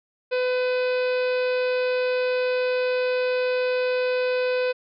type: harmonic tone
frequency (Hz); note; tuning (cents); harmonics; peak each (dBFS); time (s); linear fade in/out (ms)
503; B4; +32; 1 / 2 / 3 / 4 / 5 / 6 / 7 / 8 / 9 / 10; -21 / -37 / -33 / -42 / -33 / -47 / -44 / -42 / -45 / -49; 0.31-4.73; 20
effects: none